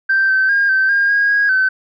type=tone with pitch steps; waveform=sine; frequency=1566 / 1543 / 1617 / 1549 / 1614 / 1635 / 1644 / 1529 Hz; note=G6 / G6 / G#6 / G6 / G#6 / G#6 / G#6 / G6; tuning=-2 / -28 / -47 / -21 / -50 / -28 / -18 / -44 cents; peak=-10 dBFS; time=0.09-1.69 s; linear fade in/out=10 ms; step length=200 ms; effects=tanh soft clip ceiling -7 dBFS